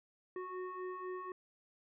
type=tone with frequency modulation; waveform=sine; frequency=369.5 Hz; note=F#4; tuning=2 cents flat; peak=-40 dBFS; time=0.36-1.32 s; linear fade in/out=2 ms; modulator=735 Hz; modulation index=1.3; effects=none